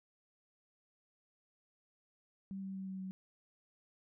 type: tone with pitch steps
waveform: sine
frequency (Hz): 193.9 / 192.56 / 191.23 / 189.91 / 188.6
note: G3 / G3 / G3 / F#3 / F#3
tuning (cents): -19 / -31 / -43 / +45 / +33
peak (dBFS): -40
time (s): 2.51-3.11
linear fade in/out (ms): 0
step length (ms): 120
effects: none